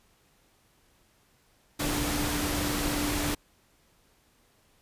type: tone in noise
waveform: sine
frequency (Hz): 293.7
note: D4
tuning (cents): 0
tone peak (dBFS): -32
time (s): 1.79-3.35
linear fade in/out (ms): 10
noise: pink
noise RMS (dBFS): -30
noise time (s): 1.79-3.35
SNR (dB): -5
effects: pink hiss -65 dBFS RMS until 4.81 s + resampled to 32000 Hz